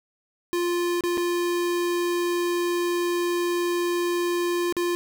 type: tone with dropouts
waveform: square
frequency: 349.2 Hz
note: F4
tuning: in tune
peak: -23 dBFS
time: 0.53-4.95 s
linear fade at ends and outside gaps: 0 ms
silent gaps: 1.008-1.037 / 1.173-1.178 / 4.725-4.767 s
effects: none